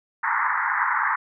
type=band-pass noise; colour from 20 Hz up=pink; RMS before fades=-23 dBFS; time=0.23-1.16 s; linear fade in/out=10 ms; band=860 to 2000 Hz; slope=96 dB/octave; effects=none